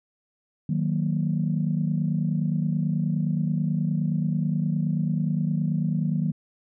sine chord, D# minor, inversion none, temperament equal, 155.56 / 185 / 233.1 Hz, D#3 / F#3 / A#3, 0 / 0 / 0 cents, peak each -24 / -26 / -29 dBFS, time 0.69-6.32 s, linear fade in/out 5 ms, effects tanh soft clip ceiling -13 dBFS

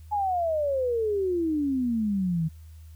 sine exponential sweep, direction down, 853 to 155.56 Hz, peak -23 dBFS, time 0.11-2.49 s, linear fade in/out 20 ms, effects added 79 Hz sine -43 dBFS peak until 2.95 s + white hiss -63 dBFS RMS until 2.95 s

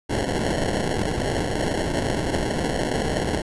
white noise with sample-and-hold, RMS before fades -24 dBFS, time 0.09-3.42 s, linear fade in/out 10 ms, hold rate 1225 Hz, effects resampled to 24000 Hz

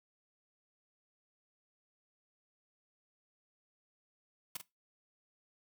white noise with echo, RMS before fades -39 dBFS, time 4.55-4.57 s, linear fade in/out 5 ms, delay 45 ms, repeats 1, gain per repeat -8 dB, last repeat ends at 4.615 s, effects noise-tail reverb RT60 0.2 s tail -18 dB re dry

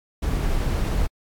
brown noise, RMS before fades -22 dBFS, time 0.22-1.07 s, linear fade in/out 10 ms, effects AAC 64 kbps

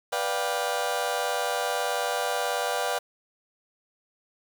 30% pulse chord, G dominant seventh, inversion first, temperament just, 490 / 588 / 705.6 / 784 Hz, B4 / D5 / F5 / G5, -14 / +2 / +18 / 0 cents, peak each -29 dBFS, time 0.12-2.99 s, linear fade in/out 10 ms, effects 8-bit

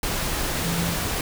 sine tone in noise, 169.7 Hz, F3, 49 cents flat, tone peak -25 dBFS, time 0.64-0.94 s, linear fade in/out 2 ms, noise pink, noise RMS -26 dBFS, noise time 0.03-1.21 s, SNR -2 dB, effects none

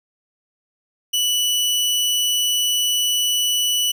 sawtooth tone, 2960 Hz, F#7, in tune, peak -14 dBFS, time 1.13-3.92 s, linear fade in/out 10 ms, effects none

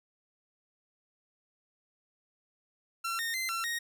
sawtooth tone with pitch steps, 1357 / 1840 / 2069 / 1353 / 1869 Hz, E6 / A#6 / C7 / E6 / A#6, +50 / -23 / -20 / +45 / +4 cents, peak -28 dBFS, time 3.04-3.79 s, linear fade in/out 10 ms, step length 150 ms, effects none

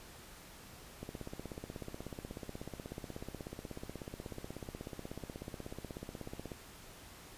click train, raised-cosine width 2 ms, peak -29 dBFS, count 91, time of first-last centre 1.03-6.518 s, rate 16.4 Hz, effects pink hiss -54 dBFS RMS until 7.37 s + resampled to 32000 Hz

